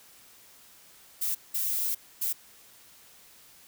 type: noise bursts at uneven times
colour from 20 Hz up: violet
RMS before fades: -29 dBFS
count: 3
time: 1.21-1.35 / 1.54-1.95 / 2.21-2.33 s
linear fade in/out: 10 ms
effects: white hiss -55 dBFS RMS until 3.67 s